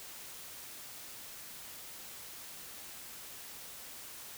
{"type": "silence", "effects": ["white hiss -48 dBFS RMS until 4.37 s"]}